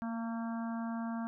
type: harmonic tone with a mistuned harmonic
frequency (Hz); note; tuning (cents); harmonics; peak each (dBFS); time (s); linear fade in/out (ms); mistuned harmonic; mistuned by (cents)
228.2; A#3; -37; 1 / 3 / 4 / 5 / 6 / 7; -35 / -45 / -47 / -49 / -51 / -52; 0.02-1.27; 0; 1; +15
effects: none